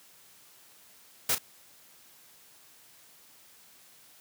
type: noise with echo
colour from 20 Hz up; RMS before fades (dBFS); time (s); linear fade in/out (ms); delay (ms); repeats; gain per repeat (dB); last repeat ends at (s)
white; -26; 1.29-1.35; 5; 34; 1; -11; 1.384
effects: white hiss -57 dBFS RMS until 4.2 s + high-pass 80 Hz 12 dB/octave